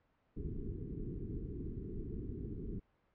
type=low-pass noise; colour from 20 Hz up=pink; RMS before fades=-42 dBFS; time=0.36-2.8 s; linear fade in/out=10 ms; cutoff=430 Hz; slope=96 dB/octave; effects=pink hiss -75 dBFS RMS until 3.14 s + low-pass 2000 Hz 12 dB/octave